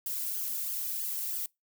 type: noise with flanger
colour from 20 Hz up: violet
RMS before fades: -34 dBFS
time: 0.06-1.46 s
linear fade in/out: 2 ms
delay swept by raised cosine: 0.62 to 2.02 ms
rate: 3.1 Hz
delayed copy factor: +0.8
effects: noise-tail reverb RT60 0.2 s tail -25 dB re dry